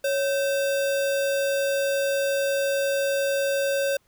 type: tone with sample-and-hold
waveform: sine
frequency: 554.4 Hz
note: C#5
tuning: in tune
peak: -21 dBFS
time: 0.04-3.97 s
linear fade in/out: 5 ms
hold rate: 2100 Hz
effects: pink hiss -66 dBFS RMS until 4.07 s